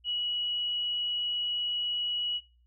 sine tone, 2923 Hz, F#7, 22 cents flat, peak -28 dBFS, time 0.04-2.41 s, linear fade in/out 50 ms, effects noise-tail reverb RT60 0.4 s tail -24 dB re dry + added 60 Hz sine -61 dBFS peak until 2.66 s

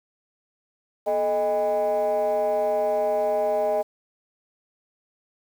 sine tone with frequency modulation, 622.3 Hz, D#5, in tune, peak -19 dBFS, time 1.06-3.83 s, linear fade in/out 20 ms, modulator 190 Hz, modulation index 0.89, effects tanh soft clip ceiling -16 dBFS + 8-bit

